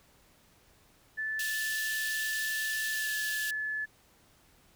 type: tone with pitch glide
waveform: sine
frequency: 1749 to 1724.9 Hz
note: A6 to A6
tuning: -11 to -35 cents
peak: -31 dBFS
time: 1.17-3.86 s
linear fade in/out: 20 ms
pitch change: -24 cents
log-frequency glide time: 2.92-3.15 s
type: high-pass noise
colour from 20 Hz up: pink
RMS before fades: -38 dBFS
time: 1.39-3.51 s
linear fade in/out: 5 ms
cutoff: 2600 Hz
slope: 96 dB/octave
effects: pink hiss -63 dBFS RMS until 4.75 s

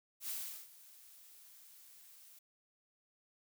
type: noise with ADSR envelope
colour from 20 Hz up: blue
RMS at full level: -40 dBFS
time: 0.2-2.39 s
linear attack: 88 ms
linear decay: 380 ms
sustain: -19 dB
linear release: 5 ms
effects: none

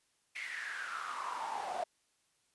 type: noise with high-pass filter sweep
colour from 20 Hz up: brown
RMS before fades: -40 dBFS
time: 0.35-1.84 s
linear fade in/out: 10 ms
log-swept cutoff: 2200 to 670 Hz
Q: 8.3
effects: white hiss -75 dBFS RMS until 2.54 s + resampled to 24000 Hz

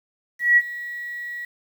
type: tone with ADSR envelope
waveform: sine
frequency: 1926 Hz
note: B6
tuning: 44 cents flat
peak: -10 dBFS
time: 0.39-1.45 s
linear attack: 180 ms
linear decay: 45 ms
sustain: -19 dB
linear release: 4 ms
effects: 8-bit

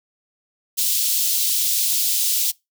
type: high-pass noise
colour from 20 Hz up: white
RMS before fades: -20 dBFS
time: 0.77-2.52 s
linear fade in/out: 20 ms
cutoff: 3300 Hz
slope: 24 dB/octave
effects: noise-tail reverb RT60 0.2 s tail -23 dB re dry

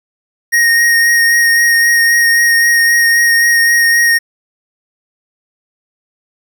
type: tone with vibrato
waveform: square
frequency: 1864.7 Hz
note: A#6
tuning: in tune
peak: -8 dBFS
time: 0.52-4.19 s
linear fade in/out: 20 ms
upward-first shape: sine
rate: 3.8 Hz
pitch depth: 14 cents each way
effects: 8-bit

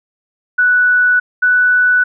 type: tone pair in turn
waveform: sine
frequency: 1480 / 1485.7 Hz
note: F#6 / F#6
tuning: 0 / +7 cents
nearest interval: unison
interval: 7 cents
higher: second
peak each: -8 dBFS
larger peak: neither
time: 0.58-1.2 / 1.42-2.04 s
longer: neither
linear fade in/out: 10 ms
effects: none

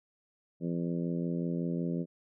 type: harmonic tone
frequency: 85.4 Hz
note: F2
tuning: 38 cents flat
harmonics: 2 / 3 / 4 / 5 / 6 / 7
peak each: -32 / -36 / -39 / -43 / -44 / -48 dBFS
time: 0.6-2.06 s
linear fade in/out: 50 ms
effects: none

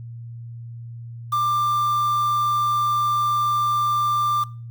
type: tone with quantisation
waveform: triangle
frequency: 1187 Hz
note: D6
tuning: 18 cents sharp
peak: -16 dBFS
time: 1.32-4.44 s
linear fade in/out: 10 ms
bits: 6
effects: noise-tail reverb RT60 0.4 s tail -22 dB re dry + added 117 Hz sine -33 dBFS peak until 4.7 s

